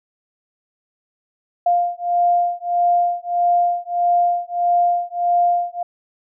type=beating tone pair; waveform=sine; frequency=700 / 701.6 Hz; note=F5 / F5; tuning=+4 / +8 cents; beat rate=1.6 Hz; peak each=-18 dBFS; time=1.66-5.83 s; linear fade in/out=5 ms; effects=none